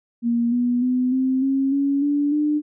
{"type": "tone with pitch steps", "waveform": "sine", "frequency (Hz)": [235.5, 243.7, 252.1, 260.9, 269.9, 279.3, 288.9, 298.9], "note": ["A#3", "B3", "B3", "C4", "C#4", "C#4", "D4", "D4"], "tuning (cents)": [18, -23, 36, -5, -46, 13, -28, 31], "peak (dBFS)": -17, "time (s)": [0.22, 2.62], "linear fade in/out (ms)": 50, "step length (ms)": 300, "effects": []}